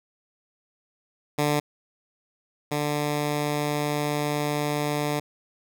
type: tone pair in turn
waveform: 10% pulse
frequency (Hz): 147.7 / 147.7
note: D3 / D3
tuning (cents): +10 / +10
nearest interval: unison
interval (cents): 0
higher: neither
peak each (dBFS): -13 / -16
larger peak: first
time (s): 1.38-1.6 / 2.71-5.2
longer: second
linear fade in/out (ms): 10
effects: none